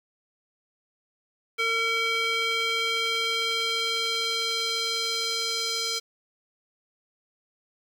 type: tone with band-pass filter sweep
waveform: square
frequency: 455.5 Hz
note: A#4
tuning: 40 cents flat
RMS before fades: -27 dBFS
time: 1.58-6 s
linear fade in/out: 20 ms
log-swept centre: 2400 to 4800 Hz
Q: 2.1
effects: 8-bit